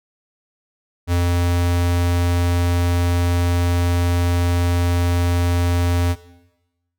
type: tone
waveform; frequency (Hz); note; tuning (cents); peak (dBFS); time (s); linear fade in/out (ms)
square; 87.31; F2; 0; -16; 1.07-6.16; 50
effects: noise-tail reverb RT60 1.0 s tail -17 dB re dry